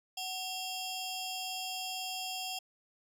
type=ring-modulated tone; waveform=20% pulse; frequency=1997 Hz; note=B6; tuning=19 cents sharp; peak=-28 dBFS; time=0.17-2.59 s; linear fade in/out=5 ms; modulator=1250 Hz; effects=resampled to 32000 Hz